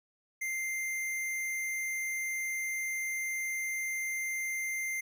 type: tone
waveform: square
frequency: 2093 Hz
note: C7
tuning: in tune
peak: -33 dBFS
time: 0.41-5.01 s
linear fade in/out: 10 ms
effects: none